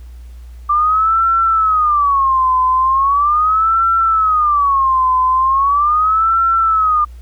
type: tone with vibrato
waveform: sine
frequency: 1175 Hz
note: D6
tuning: 1 cent sharp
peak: -10 dBFS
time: 0.69-7.05 s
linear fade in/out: 10 ms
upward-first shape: sine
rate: 0.39 Hz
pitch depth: 240 cents each way
effects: added 60 Hz sine -31 dBFS peak until 7.21 s + pink hiss -53 dBFS RMS until 7.21 s